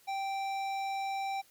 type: tone with hard clipping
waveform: sine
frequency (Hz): 782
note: G5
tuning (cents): -4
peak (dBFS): -34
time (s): 0.07-1.42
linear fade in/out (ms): 20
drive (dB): 13
effects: white hiss -63 dBFS RMS until 1.5 s + MP3 96 kbps